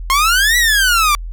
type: exponential two-way sweep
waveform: sawtooth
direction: up then down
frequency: 1051 to 1975.5 to 1152 Hz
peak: -7 dBFS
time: 0.1-1.15 s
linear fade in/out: 0 ms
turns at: 0.57 s
effects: added 42 Hz sine -23 dBFS peak until 1.32 s